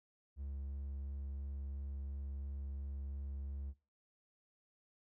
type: tone with vibrato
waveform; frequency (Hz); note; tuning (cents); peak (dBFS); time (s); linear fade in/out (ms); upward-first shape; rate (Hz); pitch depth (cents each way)
triangle; 69.3; C#2; 0; -39; 0.36-3.74; 50; sine; 2.9; 9
effects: noise-tail reverb RT60 0.4 s tail -20 dB re dry